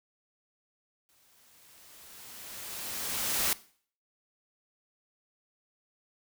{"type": "noise with exponential growth", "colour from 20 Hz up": "white", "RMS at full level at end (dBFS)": -27, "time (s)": [1.09, 3.53], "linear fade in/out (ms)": 0, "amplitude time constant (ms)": 530, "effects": ["noise-tail reverb RT60 0.5 s tail -19 dB re dry"]}